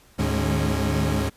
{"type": "tone cluster", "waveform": "30% pulse", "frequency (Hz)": [75.2, 106.9, 152.6, 207.6, 272.9], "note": ["D2", "A2", "D#3", "G#3", "C#4"], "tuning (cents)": [42, -49, -33, 0, -27], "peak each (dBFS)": [-23, -24, -26, -26, -27], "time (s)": [0.18, 1.3], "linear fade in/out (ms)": 20, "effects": ["pink hiss -55 dBFS RMS until 1.36 s", "resampled to 32000 Hz"]}